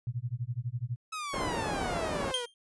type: tone with tremolo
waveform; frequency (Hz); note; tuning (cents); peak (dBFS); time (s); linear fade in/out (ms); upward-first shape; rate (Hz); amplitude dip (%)
sine; 120.7; B2; -39; -28; 0.07-0.96; 0; sine; 12; 100
type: exponential sweep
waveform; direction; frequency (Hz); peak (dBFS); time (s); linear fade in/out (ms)
sawtooth; down; 1300 to 470; -31; 1.12-2.46; 10
type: low-pass noise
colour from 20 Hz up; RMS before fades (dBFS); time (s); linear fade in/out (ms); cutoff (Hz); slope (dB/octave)
white; -34; 1.33-2.32; 10; 780; 12
type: tone with exponential decay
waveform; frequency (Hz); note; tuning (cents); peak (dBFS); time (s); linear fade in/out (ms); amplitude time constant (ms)
45% pulse; 3180; G7; +24; -25; 2.34-2.54; 1; 42
effects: resampled to 24000 Hz